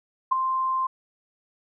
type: tone with ADSR envelope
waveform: sine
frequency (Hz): 1046.5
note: C6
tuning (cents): 0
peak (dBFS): -14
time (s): 0.31-0.87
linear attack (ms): 14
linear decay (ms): 7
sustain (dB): -8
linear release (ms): 7
effects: none